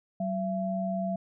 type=tone pair together; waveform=sine; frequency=189.3 / 674.6 Hz; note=F#3 / E5; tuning=+40 / +40 cents; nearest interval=octave + minor seventh; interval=2200 cents; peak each=-30 / -31 dBFS; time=0.2-1.16 s; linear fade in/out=5 ms; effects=none